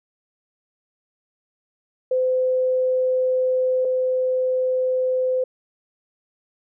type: tone pair in turn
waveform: sine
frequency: 512 / 512 Hz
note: C5 / C5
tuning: -38 / -38 cents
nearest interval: unison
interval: 0 cents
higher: neither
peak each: -17 / -18 dBFS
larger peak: first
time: 2.11-3.85 / 3.85-5.44 s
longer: first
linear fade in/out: 5 ms
effects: none